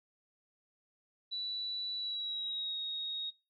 sine tone with pitch glide, 3951 to 3757 Hz, B7 to A#7, 0 to +13 cents, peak -35 dBFS, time 1.31-3.31 s, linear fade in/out 20 ms, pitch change -87 cents, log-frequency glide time 1.96-2.78 s, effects noise-tail reverb RT60 0.3 s tail -25 dB re dry

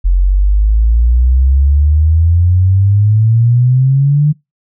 sine exponential sweep, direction up, 43.69 to 151.5 Hz, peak -6 dBFS, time 0.04-4.33 s, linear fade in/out 20 ms, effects noise-tail reverb RT60 0.2 s tail -24 dB re dry

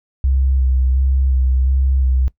sine tone with vibrato, 65.41 Hz, C2, in tune, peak -12 dBFS, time 0.24-2.28 s, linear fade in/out 0 ms, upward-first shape square, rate 1.4 Hz, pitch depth 24 cents each way, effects noise-tail reverb RT60 0.1 s tail -20 dB re dry

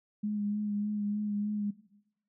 sine tone with vibrato, 207.7 Hz, G#3, in tune, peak -29 dBFS, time 0.23-1.71 s, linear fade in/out 10 ms, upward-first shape sine, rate 3.3 Hz, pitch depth 24 cents each way, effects noise-tail reverb RT60 0.9 s tail -17 dB re dry

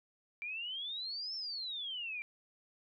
sine exponential two-way sweep, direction up then down, 2333 to 5400 to 2333 Hz, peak -38 dBFS, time 0.42-2.22 s, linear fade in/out 0 ms, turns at 1.35 s, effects none

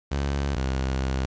sawtooth tone pair in turn, 69.8 / 66 Hz, C#2 / C2, +13 / +16 cents, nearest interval minor second, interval 97 cents, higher first, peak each -20 / -20 dBFS, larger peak neither, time 0.11-0.56 / 0.56-1.26 s, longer second, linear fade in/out 10 ms, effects resampled to 16000 Hz + 8-bit

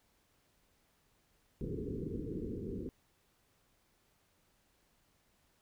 white low-pass noise, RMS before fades -40 dBFS, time 1.61-2.89 s, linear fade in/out 0 ms, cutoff 460 Hz, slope 96 dB/octave, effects pink hiss -73 dBFS RMS until 5.61 s

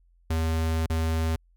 square tone with dropouts, 80.8 Hz, E2, 34 cents flat, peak -24 dBFS, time 0.3-1.36 s, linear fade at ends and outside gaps 5 ms, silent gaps 0.863-0.899 s, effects added 43 Hz sine -58 dBFS peak until 1.56 s

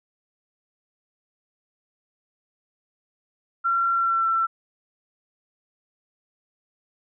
sine tone with pitch glide, 1366 to 1343.3 Hz, F6 to E6, -39 to +32 cents, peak -19 dBFS, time 3.64-4.47 s, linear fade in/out 20 ms, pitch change -29 cents, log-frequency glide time 3.94-4.25 s, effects none

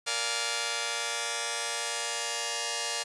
5% pulse chord, Bb dominant seventh, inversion none, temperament just, 466.2 / 582.7 / 699.2 / 839.1 Hz, Bb4 / D5 / F5 / Ab5, 0 / -14 / +2 / +18 cents, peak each -24 dBFS, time 0.06-3.04 s, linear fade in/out 20 ms, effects resampled to 24000 Hz + 9-bit

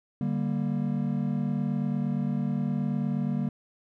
triangle chord, G minor, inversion second, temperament just, 147 / 196 / 235.2 Hz, D3 / G3 / Bb3, +2 / 0 / +16 cents, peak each -28 dBFS, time 0.21-3.49 s, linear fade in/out 2 ms, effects none

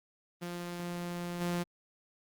sawtooth tone with level steps, 174.61 Hz, F3, in tune, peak -32 / -27 dBFS, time 0.41-1.64 s, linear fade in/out 20 ms, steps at 1.4 s, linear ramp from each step 20 ms, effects Opus 24 kbps

